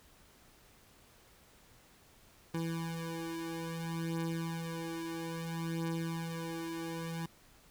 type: beating tone pair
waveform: 25% pulse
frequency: 164.81 / 165.41 Hz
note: E3 / E3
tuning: 0 / +6 cents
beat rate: 0.6 Hz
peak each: -37 / -34 dBFS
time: 2.54-7.26 s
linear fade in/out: 5 ms
effects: pink hiss -62 dBFS RMS until 7.7 s